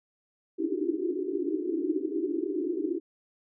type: band-pass noise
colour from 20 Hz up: white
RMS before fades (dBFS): -30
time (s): 0.58-3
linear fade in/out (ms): 20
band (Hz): 290 to 390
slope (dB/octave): 96
effects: none